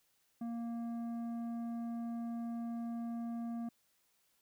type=tone with tanh clipping; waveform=sine; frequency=233.1 Hz; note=A#3; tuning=in tune; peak=-39 dBFS; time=0.41-3.69 s; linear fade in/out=5 ms; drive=9 dB; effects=white hiss -75 dBFS RMS until 4.41 s